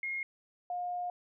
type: tone pair in turn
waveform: sine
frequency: 2145 / 712.5 Hz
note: C7 / F5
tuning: +42 / +34 cents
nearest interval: octave + perfect fifth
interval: 1908 cents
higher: first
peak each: -33 / -33 dBFS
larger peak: neither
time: 0.03-0.23 / 0.7-1.1 s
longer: second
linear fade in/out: 2 ms
effects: none